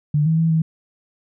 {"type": "tone with pitch steps", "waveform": "sine", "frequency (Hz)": [148.8, 160.9, 163.4, 160.5], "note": ["D3", "E3", "E3", "E3"], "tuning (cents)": [23, -42, -15, -46], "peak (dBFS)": -14, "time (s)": [0.14, 0.62], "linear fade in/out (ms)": 5, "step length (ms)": 120, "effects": []}